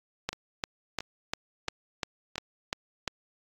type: two click trains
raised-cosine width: 0.2 ms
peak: -20 / -12 dBFS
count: 4 / 9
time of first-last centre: 0.33-2.357 / 0.29-3.077 s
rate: 1.48 / 2.87 Hz
effects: AAC 64 kbps